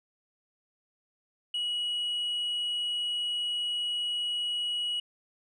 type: tone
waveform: sine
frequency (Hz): 2915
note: F#7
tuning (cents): -26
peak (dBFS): -26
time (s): 1.54-5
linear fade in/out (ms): 5
effects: tanh soft clip ceiling -27 dBFS